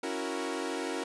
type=chord; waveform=sawtooth; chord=F# dominant seventh; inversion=second; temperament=equal; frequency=277.2 / 329.6 / 370 / 466.2 Hz; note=C#4 / E4 / F#4 / A#4; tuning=0 / 0 / 0 / 0 cents; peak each=-34 dBFS; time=0.03-1.04 s; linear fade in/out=5 ms; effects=resampled to 24000 Hz